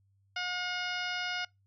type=harmonic tone; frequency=720 Hz; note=F#5; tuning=47 cents flat; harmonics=1 / 2 / 3 / 4 / 5 / 6 / 7 / 8; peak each=-41 / -36 / -39 / -39 / -45 / -48 / -42 / -51 dBFS; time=0.36-1.45 s; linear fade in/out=5 ms; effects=noise-tail reverb RT60 0.2 s tail -26 dB re dry + added 98 Hz sine -66 dBFS peak until 1.66 s